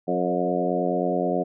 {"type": "harmonic tone with a mistuned harmonic", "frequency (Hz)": 89.5, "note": "F2", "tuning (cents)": 43, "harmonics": [2, 3, 4, 5, 6, 7, 8], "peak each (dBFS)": [-29, -29, -29, -29, -29, -29, -29], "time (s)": [0.07, 1.44], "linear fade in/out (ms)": 20, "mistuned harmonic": 6, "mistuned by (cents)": 20, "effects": []}